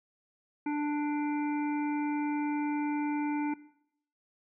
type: harmonic tone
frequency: 295 Hz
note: D4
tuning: 8 cents sharp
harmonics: 1 / 3 / 5 / 7 / 8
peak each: -29 / -37 / -46 / -47 / -46 dBFS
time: 0.66-3.54 s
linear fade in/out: 5 ms
effects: noise-tail reverb RT60 0.7 s tail -18 dB re dry